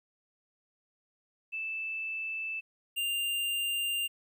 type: tone pair in turn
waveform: sine / square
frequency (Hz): 2637 / 2794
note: E7 / F7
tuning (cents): 0 / 0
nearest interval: minor second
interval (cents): 100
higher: second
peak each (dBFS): -33 / -30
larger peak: second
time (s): 1.52-2.61 / 2.96-4.08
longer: second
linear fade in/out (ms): 20
effects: 12-bit